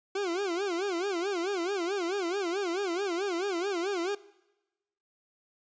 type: tone with vibrato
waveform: 40% pulse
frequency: 370 Hz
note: F#4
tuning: in tune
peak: -28 dBFS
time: 0.15-4.15 s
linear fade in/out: 5 ms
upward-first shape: sine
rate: 4.6 Hz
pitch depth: 180 cents each way
effects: noise-tail reverb RT60 1.0 s tail -20 dB re dry + resampled to 16000 Hz